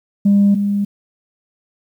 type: tone pair in turn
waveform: sine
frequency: 201.2 / 202.2 Hz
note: G3 / G#3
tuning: +45 / -46 cents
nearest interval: unison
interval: 9 cents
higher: second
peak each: -7 / -14 dBFS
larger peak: first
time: 0.25-0.55 / 0.55-0.85 s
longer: neither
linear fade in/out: 10 ms
effects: tanh soft clip ceiling -6 dBFS + 8-bit